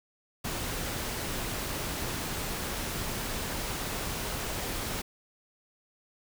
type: noise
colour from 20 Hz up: pink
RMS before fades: -34 dBFS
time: 0.44-5.02 s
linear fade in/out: 10 ms
effects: none